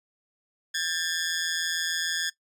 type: ring-modulated tone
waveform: 15% pulse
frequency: 1691 Hz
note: G#6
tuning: 31 cents sharp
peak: -17 dBFS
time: 0.74-2.3 s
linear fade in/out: 10 ms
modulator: 83.3 Hz
effects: noise-tail reverb RT60 0.1 s tail -18 dB re dry + resampled to 32000 Hz